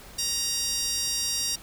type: tone with high-pass filter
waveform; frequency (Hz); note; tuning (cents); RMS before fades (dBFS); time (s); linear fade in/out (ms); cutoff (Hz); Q
15% pulse; 940; A#5; +14; -28; 0.18-1.56; 10; 5600; 7.5
effects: added 50 Hz sine -50 dBFS peak until 1.62 s + pink hiss -47 dBFS RMS until 1.62 s